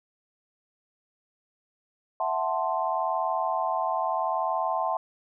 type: chord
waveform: sine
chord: F# half-diminished seventh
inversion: third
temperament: equal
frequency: 659.3 / 740 / 880 / 1046.5 Hz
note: E5 / F#5 / A5 / C6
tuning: 0 / 0 / 0 / 0 cents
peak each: -30 dBFS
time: 2.2-4.97 s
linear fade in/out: 2 ms
effects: none